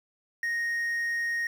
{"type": "tone with quantisation", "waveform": "triangle", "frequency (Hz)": 1865, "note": "A#6", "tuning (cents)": 0, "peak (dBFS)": -25, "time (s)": [0.43, 1.47], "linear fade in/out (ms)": 2, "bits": 9, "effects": []}